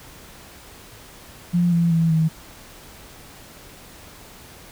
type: tone with pitch steps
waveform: sine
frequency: 174.61 / 169.54 / 164.62 / 159.84 Hz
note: F3 / E3 / E3 / D#3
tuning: 0 / +49 / -2 / +47 cents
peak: -15 dBFS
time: 1.53-2.29 s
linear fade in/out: 20 ms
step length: 190 ms
effects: pink hiss -44 dBFS RMS until 4.71 s